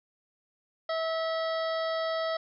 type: harmonic tone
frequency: 649 Hz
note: E5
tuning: 27 cents flat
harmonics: 1 / 2 / 3 / 5 / 6 / 7 / 8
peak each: -29 / -35 / -39 / -43 / -45 / -46 / -47 dBFS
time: 0.89-2.37 s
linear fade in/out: 5 ms
effects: none